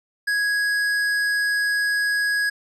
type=tone with tanh clipping; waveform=sine; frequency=1661.2 Hz; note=G#6; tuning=in tune; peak=-21 dBFS; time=0.27-2.5 s; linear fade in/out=10 ms; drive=13 dB; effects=resampled to 32000 Hz